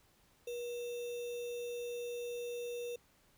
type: tone with sample-and-hold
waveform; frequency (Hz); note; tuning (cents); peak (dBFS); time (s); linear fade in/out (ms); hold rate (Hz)
sine; 479.9; B4; -50; -38; 0.47-2.96; 5; 3150
effects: pink hiss -69 dBFS RMS until 3.37 s